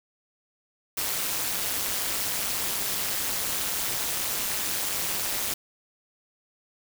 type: noise with amplitude modulation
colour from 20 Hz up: white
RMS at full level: -25 dBFS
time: 0.97-5.54 s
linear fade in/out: 5 ms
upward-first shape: sine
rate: 209 Hz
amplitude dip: 85%
effects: none